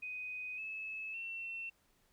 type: tone with pitch steps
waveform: sine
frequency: 2500 / 2599 / 2701 Hz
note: D#7 / E7 / E7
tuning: +8 / -25 / +42 cents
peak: -40 dBFS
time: 0.02-1.7 s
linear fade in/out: 10 ms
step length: 560 ms
effects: pink hiss -73 dBFS RMS until 2.12 s